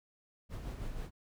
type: noise with tremolo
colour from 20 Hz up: brown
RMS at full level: -39 dBFS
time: 0.49-1.11 s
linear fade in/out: 50 ms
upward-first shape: sine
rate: 6.2 Hz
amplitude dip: 40%
effects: none